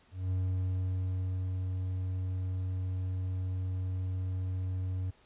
triangle tone with ADSR envelope, 92.7 Hz, F#2, 4 cents sharp, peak -26 dBFS, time 0.11-5.11 s, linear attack 200 ms, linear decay 1200 ms, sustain -3 dB, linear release 13 ms, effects pink hiss -64 dBFS RMS until 5.25 s + resampled to 8000 Hz

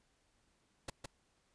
pink noise with echo, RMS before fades -41 dBFS, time 0.88-0.9 s, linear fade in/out 5 ms, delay 160 ms, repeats 1, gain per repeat -3 dB, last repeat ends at 1.06 s, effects pink hiss -75 dBFS RMS until 1.54 s + resampled to 22050 Hz

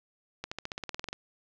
accelerating click train, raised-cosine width 0.2 ms, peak -18 dBFS, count 13, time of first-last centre 0.44-1.129 s, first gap 75 ms, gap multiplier 0.95, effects low-pass 6000 Hz 12 dB/octave + 9-bit

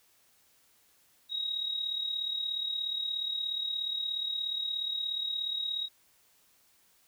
sine tone with amplitude modulation, 3800 Hz, A#7, 33 cents sharp, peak -28 dBFS, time 1.29-5.89 s, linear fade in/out 50 ms, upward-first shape sine, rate 36.9 Hz, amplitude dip 60%, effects white hiss -66 dBFS RMS until 7.07 s

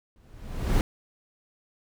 brown noise with exponential growth, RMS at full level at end -18 dBFS, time 0.16-0.81 s, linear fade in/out 1 ms, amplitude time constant 140 ms, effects none

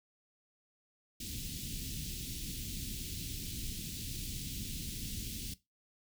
pink band-stop noise, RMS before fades -41 dBFS, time 1.2-5.54 s, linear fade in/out 5 ms, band 280 to 3000 Hz, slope 24 dB/octave, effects noise-tail reverb RT60 0.2 s tail -17 dB re dry

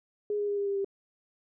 sine tone with pitch steps, 415.3 / 411 / 406.8 / 402.5 / 398.4 / 394.3 Hz, G#4 / G#4 / G#4 / G4 / G4 / G4, 0 / -18 / -36 / +46 / +28 / +10 cents, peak -27 dBFS, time 0.3-0.846 s, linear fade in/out 2 ms, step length 91 ms, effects none

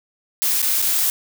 blue noise with dropouts, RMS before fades -19 dBFS, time 0.42-1.1 s, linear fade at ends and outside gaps 0 ms, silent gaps 0.618-0.627 / 0.818-0.824 s, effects none

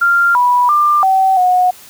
sine tone with pitch steps, 1391 / 981 / 1192 / 765 / 729 Hz, F6 / B5 / D6 / G5 / F#5, -7 / -12 / +25 / -42 / -26 cents, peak -8 dBFS, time 0.01-1.71 s, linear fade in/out 10 ms, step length 340 ms, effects white hiss -39 dBFS RMS until 1.89 s

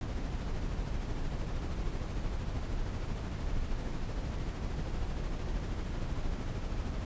brown noise with tremolo, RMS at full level -33 dBFS, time 0.01-7.05 s, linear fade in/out 2 ms, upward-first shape triangle, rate 13 Hz, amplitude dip 35%, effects resampled to 16000 Hz

